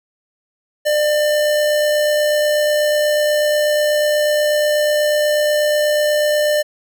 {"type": "tone with amplitude modulation", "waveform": "square", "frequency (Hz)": 598, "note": "D5", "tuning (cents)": 31, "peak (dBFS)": -13, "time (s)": [0.85, 6.63], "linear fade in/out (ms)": 20, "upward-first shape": "sine", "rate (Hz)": 68.2, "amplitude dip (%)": 25, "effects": []}